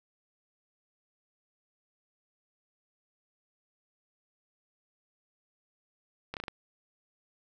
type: slowing click train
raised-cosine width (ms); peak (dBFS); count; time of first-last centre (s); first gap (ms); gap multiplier
0.3; -20; 5; 6.34-6.482; 28; 1.16
effects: none